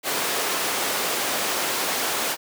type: high-pass noise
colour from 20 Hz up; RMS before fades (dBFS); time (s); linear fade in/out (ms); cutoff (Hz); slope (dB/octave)
pink; -25; 0.03-2.37; 50; 410; 12
effects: none